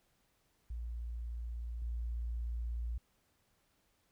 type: tone with level steps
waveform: sine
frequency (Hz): 58.27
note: A#1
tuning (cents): 0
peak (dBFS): -38 / -35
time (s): 0.7-2.98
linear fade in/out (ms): 5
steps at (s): 1.82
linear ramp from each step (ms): 2
effects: pink hiss -75 dBFS RMS until 4.11 s